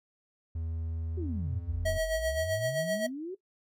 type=tone with pitch glide; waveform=triangle; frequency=81.6 to 85.61 Hz; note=E2 to F2; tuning=-17 to -34 cents; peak=-30 dBFS; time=0.55-1.98 s; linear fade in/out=5 ms; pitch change=+83 cents; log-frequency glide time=1.13-1.5 s
type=exponential two-way sweep; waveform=sine; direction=down then up; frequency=391.4 to 34.65 to 391.4 Hz; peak=-34 dBFS; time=1.17-3.35 s; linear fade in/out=10 ms; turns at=1.91 s
type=tone with tremolo; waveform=square; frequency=641 Hz; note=E5; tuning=49 cents flat; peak=-27 dBFS; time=1.85-3.07 s; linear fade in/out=10 ms; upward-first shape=sine; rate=7.7 Hz; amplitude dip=60%
effects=noise-tail reverb RT60 0.1 s tail -17 dB re dry + MP3 64 kbps